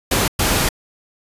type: noise bursts at uneven times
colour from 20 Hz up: pink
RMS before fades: -17 dBFS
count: 2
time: 0.11-0.28 / 0.39-0.69 s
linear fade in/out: 5 ms
effects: resampled to 32000 Hz